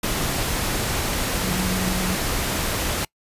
sine tone in noise, 185 Hz, F#3, in tune, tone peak -24 dBFS, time 1.43-2.15 s, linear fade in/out 5 ms, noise pink, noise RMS -24 dBFS, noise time 0.03-3.05 s, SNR -3 dB, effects noise-tail reverb RT60 0.1 s tail -25 dB re dry + resampled to 32000 Hz

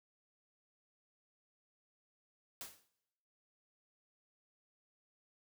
white noise with exponential decay, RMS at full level -43 dBFS, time 2.61-2.88 s, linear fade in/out 1 ms, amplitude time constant 57 ms, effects noise-tail reverb RT60 1.0 s tail -22 dB re dry

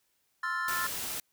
triangle chord, F major seventh, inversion second, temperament equal with one note detuned, 1046.5 / 1318.5 / 1401 / 1760 Hz, C6 / E6 / F6 / A6, 0 / 0 / +5 / 0 cents, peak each -35 / -35 / -34 / -32 dBFS, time 0.43-0.87 s, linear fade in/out 5 ms
white noise, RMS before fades -36 dBFS, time 0.68-1.2 s, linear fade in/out 2 ms
effects white hiss -74 dBFS RMS until 1.32 s

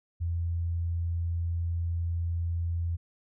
sine tone, 84.8 Hz, E2, 50 cents sharp, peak -27 dBFS, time 0.2-2.97 s, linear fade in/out 20 ms, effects none

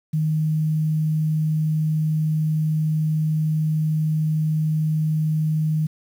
sine tone with quantisation, 155.56 Hz, D#3, in tune, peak -18 dBFS, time 0.13-5.87 s, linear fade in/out 10 ms, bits 8, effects none

